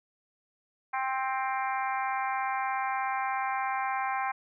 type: harmonic tone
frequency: 263.3 Hz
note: C4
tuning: 11 cents sharp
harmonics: 3 / 4 / 5 / 6 / 7 / 8 / 9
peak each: -31 / -33 / -40 / -38 / -43 / -40 / -42 dBFS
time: 0.93-4.32 s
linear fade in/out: 10 ms
effects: none